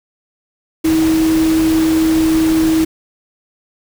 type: tone in noise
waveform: sine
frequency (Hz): 320.2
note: D#4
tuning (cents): +50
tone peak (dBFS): -10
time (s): 0.84-2.85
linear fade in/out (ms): 10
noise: pink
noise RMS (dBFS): -24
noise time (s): 0.84-2.85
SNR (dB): +11
effects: none